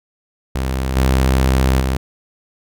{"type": "tone with level steps", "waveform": "sawtooth", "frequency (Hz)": 65.4, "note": "C2", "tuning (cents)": 0, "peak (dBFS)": [-14, -8, -12], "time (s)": [0.55, 1.97], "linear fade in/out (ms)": 5, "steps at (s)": [0.96, 1.8], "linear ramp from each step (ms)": 2, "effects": []}